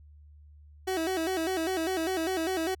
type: tone with vibrato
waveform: 30% pulse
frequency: 349.2 Hz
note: F4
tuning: in tune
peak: -25 dBFS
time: 0.87-2.75 s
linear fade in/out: 10 ms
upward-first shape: square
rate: 5 Hz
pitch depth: 130 cents each way
effects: added 74 Hz sine -50 dBFS peak until 2.8 s